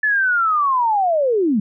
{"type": "linear sweep", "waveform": "sine", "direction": "down", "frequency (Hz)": [1745, 191.4], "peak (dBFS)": -14, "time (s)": [0.03, 1.6], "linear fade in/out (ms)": 5, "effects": []}